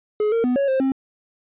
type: tone with pitch steps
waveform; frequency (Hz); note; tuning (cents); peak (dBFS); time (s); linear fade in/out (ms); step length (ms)
triangle; 422.8 / 459.4 / 248.6 / 556 / 528 / 267.2; G#4 / A#4 / B3 / C#5 / C5 / C4; +31 / -25 / +12 / +5 / +16 / +36; -15; 0.2-0.92; 2; 120
effects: resampled to 8000 Hz